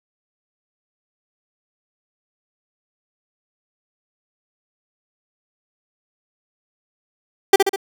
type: tone with echo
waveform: 30% pulse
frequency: 392 Hz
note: G4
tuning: in tune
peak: -3 dBFS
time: 7.53-7.56 s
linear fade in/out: 5 ms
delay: 67 ms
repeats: 3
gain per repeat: -5 dB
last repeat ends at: 7.761 s
effects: none